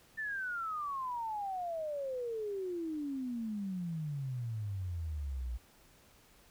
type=exponential sweep; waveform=sine; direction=down; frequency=1798 to 57.6 Hz; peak=-35 dBFS; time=0.17-5.58 s; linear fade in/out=20 ms; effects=pink hiss -63 dBFS RMS until 6.5 s